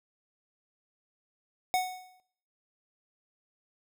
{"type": "tone with exponential decay", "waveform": "square", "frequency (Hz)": 738, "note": "F#5", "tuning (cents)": -5, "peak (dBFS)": -23, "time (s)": [1.74, 2.2], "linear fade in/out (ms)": 0, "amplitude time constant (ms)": 100, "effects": ["noise-tail reverb RT60 0.7 s tail -19 dB re dry"]}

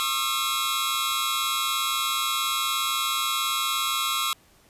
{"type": "tone cluster", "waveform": "sawtooth", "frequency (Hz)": [1084, 1223, 1340, 3350, 3847], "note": ["C#6", "D#6", "E6", "G#7", "B7"], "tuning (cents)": [-39, -30, 28, 14, -46], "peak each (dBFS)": -27, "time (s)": [0, 4.33], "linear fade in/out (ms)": 0, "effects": ["pink hiss -58 dBFS RMS until 4.69 s", "resampled to 32000 Hz"]}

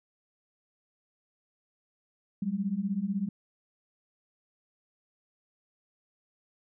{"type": "beating tone pair", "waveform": "sine", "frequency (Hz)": [187.8, 203.8], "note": ["F#3", "G#3"], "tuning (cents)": [26, -32], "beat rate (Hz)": 16, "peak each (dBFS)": [-32, -30], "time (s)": [2.42, 3.29], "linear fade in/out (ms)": 5, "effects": []}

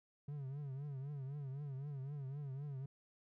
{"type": "tone with vibrato", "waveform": "triangle", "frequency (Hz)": 139.3, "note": "C#3", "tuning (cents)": 9, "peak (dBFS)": -40, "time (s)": [0.28, 2.86], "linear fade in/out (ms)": 5, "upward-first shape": "triangle", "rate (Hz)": 3.9, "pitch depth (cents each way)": 130, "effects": []}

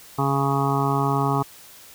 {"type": "harmonic tone", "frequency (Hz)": 138.59, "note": "C#3", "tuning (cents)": 0, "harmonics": [1, 2, 3, 5, 6, 7, 8, 9], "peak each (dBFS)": [-23, -27, -28, -31, -27, -31, -27, -30], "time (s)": [0.18, 1.43], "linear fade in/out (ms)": 10, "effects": ["white hiss -46 dBFS RMS until 1.94 s"]}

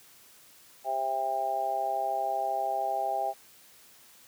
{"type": "harmonic tone", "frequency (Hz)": 132.8, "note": "C3", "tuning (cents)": 26, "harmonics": [3, 4, 5, 6], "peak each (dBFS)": [-41, -39, -32, -29], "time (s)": [0.84, 3.34], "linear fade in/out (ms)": 50, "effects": ["white hiss -56 dBFS RMS until 4.27 s", "high-pass 80 Hz 12 dB/octave"]}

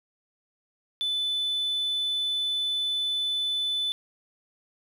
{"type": "tone", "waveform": "sine", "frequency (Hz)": 3500, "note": "A7", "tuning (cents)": -10, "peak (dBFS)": -23, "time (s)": [1.01, 3.92], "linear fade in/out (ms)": 0, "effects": ["tanh soft clip ceiling -23 dBFS", "9-bit"]}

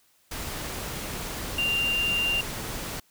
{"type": "tone in noise", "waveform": "sine", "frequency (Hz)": 2785, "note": "F7", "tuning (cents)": -5, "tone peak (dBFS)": -23, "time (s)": [1.58, 2.41], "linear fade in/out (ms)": 5, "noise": "pink", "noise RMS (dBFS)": -34, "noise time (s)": [0.31, 3], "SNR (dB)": 8, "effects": ["white hiss -64 dBFS RMS until 3.1 s"]}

